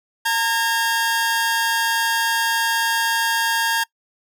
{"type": "tone pair together", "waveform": "sawtooth", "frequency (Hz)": [913.7, 1628], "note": ["A#5", "G#6"], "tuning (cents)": [-35, -35], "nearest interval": "minor seventh", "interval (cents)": 1000, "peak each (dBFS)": -17, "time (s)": [0.25, 3.84], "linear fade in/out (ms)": 10, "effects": ["noise-tail reverb RT60 0.1 s tail -23 dB re dry"]}